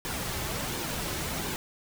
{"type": "noise with flanger", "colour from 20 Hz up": "pink", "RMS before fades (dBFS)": -33, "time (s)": [0.05, 1.56], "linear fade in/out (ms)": 0, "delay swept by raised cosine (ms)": [1.5, 4.3], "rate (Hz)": 1.4, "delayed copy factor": -0.5, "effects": []}